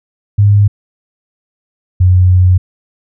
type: tone pair in turn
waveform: sine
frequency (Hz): 102.2 / 91.31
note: G#2 / F#2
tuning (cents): -27 / -22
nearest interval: major second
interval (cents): 195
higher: first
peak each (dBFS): -4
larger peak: neither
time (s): 0.38-0.68 / 2-2.58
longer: second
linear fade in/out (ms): 10
effects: none